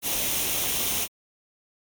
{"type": "noise with comb filter", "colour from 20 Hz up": "white", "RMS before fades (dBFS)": -26, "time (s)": [0.02, 1.08], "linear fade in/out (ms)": 50, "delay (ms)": 0.32, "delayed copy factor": 0.5, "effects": ["MP3 96 kbps"]}